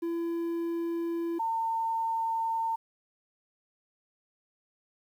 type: tone pair in turn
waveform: triangle / sine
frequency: 336.8 / 905.4 Hz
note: E4 / A5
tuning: +37 / +49 cents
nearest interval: octave + perfect fourth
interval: 1712 cents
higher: second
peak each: -27 dBFS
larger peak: neither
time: 0.02-1.39 / 1.39-2.76 s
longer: neither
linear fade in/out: 10 ms
effects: 10-bit